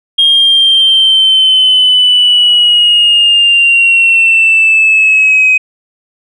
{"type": "linear sweep", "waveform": "sine", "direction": "down", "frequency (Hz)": [3239, 2517], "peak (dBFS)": -3, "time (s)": [0.18, 5.58], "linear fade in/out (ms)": 10, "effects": ["tanh soft clip ceiling 0 dBFS"]}